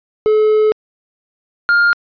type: tone pair in turn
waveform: triangle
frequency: 429.8 / 1407.8 Hz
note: A4 / F6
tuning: -41 / +13 cents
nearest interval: octave + major sixth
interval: 2054 cents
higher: second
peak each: -7 dBFS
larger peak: neither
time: 0.26-0.72 / 1.69-1.93 s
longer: first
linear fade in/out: 0 ms
effects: resampled to 11025 Hz